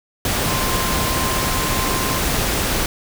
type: tone in noise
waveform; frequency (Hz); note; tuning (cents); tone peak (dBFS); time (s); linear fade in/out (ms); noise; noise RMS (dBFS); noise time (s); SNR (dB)
sine; 1046.5; C6; 0; -26; 0.47-2.19; 2; pink; -20; 0.25-2.86; -9
effects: none